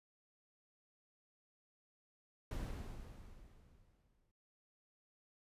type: noise with exponential decay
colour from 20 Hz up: brown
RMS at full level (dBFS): -39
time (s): 2.51-4.31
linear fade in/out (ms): 2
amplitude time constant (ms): 390
effects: noise-tail reverb RT60 0.5 s tail -22 dB re dry + resampled to 32000 Hz